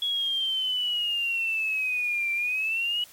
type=exponential two-way sweep; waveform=sine; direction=down then up; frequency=3359 to 2349 to 2937 Hz; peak=-24 dBFS; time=0.02-3.04 s; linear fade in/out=2 ms; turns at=2.32 s; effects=white hiss -51 dBFS RMS until 3.12 s + MP3 64 kbps